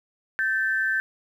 sine tone pair together, 1548 / 1760 Hz, G6 / A6, -22 / 0 cents, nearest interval major second, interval 222 cents, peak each -23 / -26 dBFS, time 0.39-1 s, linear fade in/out 0 ms, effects 9-bit

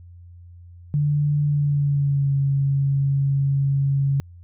sine tone with pitch glide, 146.5 to 138.36 Hz, D3 to C#3, -4 to -3 cents, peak -17 dBFS, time 0.94-4.2 s, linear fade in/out 0 ms, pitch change -99 cents, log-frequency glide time 1.44-2.35 s, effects added 87 Hz sine -41 dBFS peak until 4.43 s

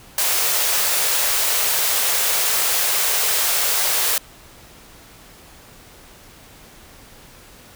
white high-pass noise, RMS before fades -19 dBFS, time 0.18-4.18 s, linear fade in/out 2 ms, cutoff 400 Hz, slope 48 dB/octave, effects pink hiss -45 dBFS RMS until 7.75 s

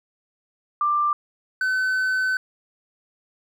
sine / triangle tone pair in turn, 1184 / 1517.9 Hz, D6 / F#6, +14 / +44 cents, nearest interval major third, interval 430 cents, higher second, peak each -18 dBFS, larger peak neither, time 0.81-1.13 / 1.61-2.37 s, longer second, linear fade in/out 2 ms, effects none

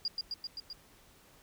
sine tone with echo, 4829 Hz, D8, 47 cents sharp, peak -30 dBFS, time 0.05-0.08 s, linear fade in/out 2 ms, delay 130 ms, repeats 5, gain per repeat -2 dB, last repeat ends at 0.73 s, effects pink hiss -61 dBFS RMS until 1.42 s

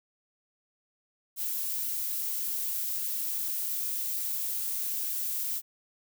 violet noise, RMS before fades -32 dBFS, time 1.36-5.62 s, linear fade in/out 50 ms, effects none

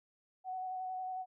sine tone with vibrato, 745 Hz, F#5, 12 cents sharp, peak -37 dBFS, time 0.44-1.26 s, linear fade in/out 50 ms, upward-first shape square, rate 11 Hz, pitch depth 12 cents each way, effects none

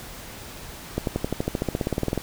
accelerating click train, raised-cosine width 2 ms, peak -10 dBFS, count 19, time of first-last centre 0.98-2.177 s, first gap 92 ms, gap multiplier 0.96, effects pink hiss -40 dBFS RMS until 2.22 s

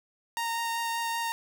sawtooth tone with vibrato, 925 Hz, A#5, 14 cents flat, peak -25 dBFS, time 0.37-1.32 s, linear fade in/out 0 ms, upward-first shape triangle, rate 5.2 Hz, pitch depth 11 cents each way, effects none

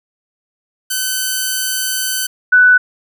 5% pulse / sine tone pair in turn, 1520 / 1490.4 Hz, F#6 / F#6, +46 / +12 cents, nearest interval unison, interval 34 cents, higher first, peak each -5 dBFS, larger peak neither, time 0.9-2.27 / 2.52-2.78 s, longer first, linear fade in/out 10 ms, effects none

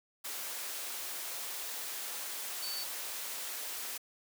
sine tone in noise, 4518 Hz, C#8, 32 cents sharp, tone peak -38 dBFS, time 2.62-2.84 s, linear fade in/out 10 ms, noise white, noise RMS -40 dBFS, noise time 0.24-3.98 s, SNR -1 dB, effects high-pass 400 Hz 12 dB/octave

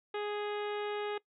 harmonic tone, 415.3 Hz, G#4, in tune, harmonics 1 / 2 / 3 / 4 / 5 / 6 / 7 / 8 / 9, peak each -35 / -41 / -45 / -47 / -49 / -51 / -52 / -53 / -54 dBFS, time 0.14-1.18 s, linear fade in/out 5 ms, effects noise-tail reverb RT60 0.1 s tail -21 dB re dry

